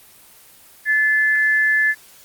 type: tone pair together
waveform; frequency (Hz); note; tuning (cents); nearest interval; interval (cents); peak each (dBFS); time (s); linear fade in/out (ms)
sine; 1735 / 2063; A6 / C7; -25 / -25; minor third; 300; -14 / -24; 0.85-1.95; 50
effects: white hiss -47 dBFS RMS until 2.24 s + Opus 24 kbps

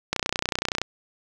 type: click train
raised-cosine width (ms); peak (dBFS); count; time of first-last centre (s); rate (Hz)
0.2; -6; 22; 0.13-0.816; 30.6
effects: none

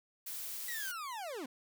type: noise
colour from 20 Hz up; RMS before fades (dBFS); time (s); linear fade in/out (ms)
blue; -42; 0.26-0.92; 10
type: linear sweep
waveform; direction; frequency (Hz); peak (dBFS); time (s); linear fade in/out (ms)
40% pulse; down; 1975.5 to 233.1; -39; 0.68-1.46; 5
effects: none

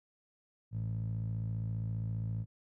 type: tone with band-pass filter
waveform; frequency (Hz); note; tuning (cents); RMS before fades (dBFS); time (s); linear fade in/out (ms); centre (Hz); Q
15% pulse; 55; A1; 0; -36; 0.71-2.46; 50; 120; 3.9
effects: none

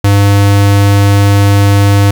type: tone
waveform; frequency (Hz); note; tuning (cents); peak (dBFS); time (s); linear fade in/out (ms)
square; 100.5; G2; +44; -5; 0.04-2.11; 5
effects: 7-bit

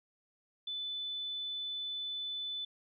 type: tone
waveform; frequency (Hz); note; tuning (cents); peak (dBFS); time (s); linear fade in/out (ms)
sine; 3500; A7; -10; -36; 0.67-2.65; 5
effects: none

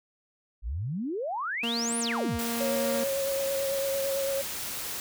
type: exponential two-way sweep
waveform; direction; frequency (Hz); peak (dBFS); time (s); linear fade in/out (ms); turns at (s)
sine; up then down; 47.99 to 10548 to 47.99; -29; 0.62-2.4; 50; 1.99
type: tone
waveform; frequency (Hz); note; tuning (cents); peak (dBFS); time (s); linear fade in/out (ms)
sawtooth; 233.1; A#3; 0; -26; 1.63-3.04; 5
type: noise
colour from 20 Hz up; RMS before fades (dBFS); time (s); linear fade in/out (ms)
white; -35; 2.39-5; 0
type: tone with vibrato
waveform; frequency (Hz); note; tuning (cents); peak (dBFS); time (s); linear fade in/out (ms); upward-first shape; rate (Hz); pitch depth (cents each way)
sine; 548; C#5; -20; -27; 2.6-4.42; 10; triangle; 9; 27
effects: none

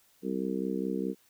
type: harmonic tone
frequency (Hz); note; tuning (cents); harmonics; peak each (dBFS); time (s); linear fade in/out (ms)
64.8; C2; -16; 3 / 4 / 5 / 6 / 7; -34 / -35 / -36 / -37 / -37; 0.22-1.15; 50
effects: white hiss -65 dBFS RMS until 1.29 s

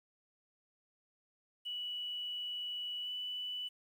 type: tone with pitch glide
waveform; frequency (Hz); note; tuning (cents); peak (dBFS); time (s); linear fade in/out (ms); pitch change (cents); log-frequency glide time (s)
triangle; 2947 to 2976; F#7 to F#7; -8 to +9; -34; 1.65-3.69; 20; +17; 3.02-3.09
effects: tanh soft clip ceiling -36 dBFS + 11-bit

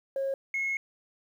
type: tone pair in turn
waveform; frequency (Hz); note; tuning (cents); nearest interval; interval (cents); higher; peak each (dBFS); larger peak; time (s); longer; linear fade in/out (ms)
sine; 543 / 2172; C#5 / C#7; -36 / -36; 2 octaves; 2400; second; -26; neither; 0.16-0.34 / 0.54-0.77; second; 2
effects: tanh soft clip ceiling -24 dBFS + 10-bit

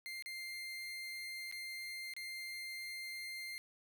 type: tone with dropouts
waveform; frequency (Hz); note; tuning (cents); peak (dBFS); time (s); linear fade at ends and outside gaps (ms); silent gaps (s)
30% pulse; 2101; C7; +7; -40; 0.06-3.58; 0; 0.224-0.26 / 1.514-1.524 / 2.137-2.165
effects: none

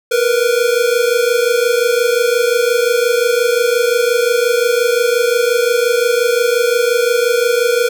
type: tone pair together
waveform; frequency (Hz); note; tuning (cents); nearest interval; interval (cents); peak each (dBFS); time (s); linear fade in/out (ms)
square; 466.2 / 491.9; A#4 / B4; 0 / -7; minor second; 93; -15; 0.11-7.89; 10
effects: none

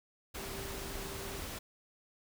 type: tone in noise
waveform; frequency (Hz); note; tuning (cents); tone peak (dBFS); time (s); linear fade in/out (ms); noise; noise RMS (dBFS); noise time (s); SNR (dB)
sine; 392; G4; 0; -47; 0.37-1.4; 10; pink; -42; 0.34-1.59; -8
effects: none

